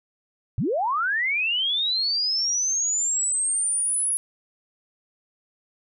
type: linear sweep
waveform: sine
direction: up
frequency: 86.1 to 10548 Hz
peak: -21 dBFS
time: 0.58-4.17 s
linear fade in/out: 0 ms
effects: none